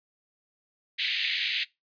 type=band-pass noise; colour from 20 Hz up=pink; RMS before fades=-29 dBFS; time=0.98-1.65 s; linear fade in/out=20 ms; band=2000 to 4300 Hz; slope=48 dB/octave; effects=noise-tail reverb RT60 0.2 s tail -22 dB re dry + resampled to 11025 Hz